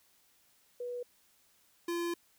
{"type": "tone pair in turn", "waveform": ["sine", "square"], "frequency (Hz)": [488.5, 343], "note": ["B4", "F4"], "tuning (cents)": [-19, -31], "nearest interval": "tritone", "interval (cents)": 612, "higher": "first", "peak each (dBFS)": [-36, -33], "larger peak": "second", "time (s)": [[0.8, 1.03], [1.88, 2.14]], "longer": "second", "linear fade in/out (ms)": 5, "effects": ["white hiss -68 dBFS RMS until 2.38 s"]}